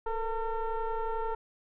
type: tone with frequency modulation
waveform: sine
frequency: 443.4 Hz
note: A4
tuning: 13 cents sharp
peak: -28 dBFS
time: 0.06-1.35 s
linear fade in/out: 5 ms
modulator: 459 Hz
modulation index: 1.5
effects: tanh soft clip ceiling -25 dBFS